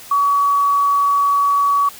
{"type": "tone", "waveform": "sine", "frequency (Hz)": 1133, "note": "C#6", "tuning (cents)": 37, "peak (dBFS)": -12, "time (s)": [0.11, 1.89], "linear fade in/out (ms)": 5, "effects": ["white hiss -38 dBFS RMS until 1.99 s"]}